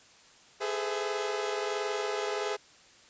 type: tone cluster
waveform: sawtooth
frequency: 413 / 434.4 / 508 / 660 Hz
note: G#4 / A4 / B4 / E5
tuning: -10 / -22 / +49 / +2 cents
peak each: -29 / -34 / -33 / -35 dBFS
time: 0.6-2.57 s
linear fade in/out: 20 ms
effects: white hiss -57 dBFS RMS until 3.09 s + resampled to 16000 Hz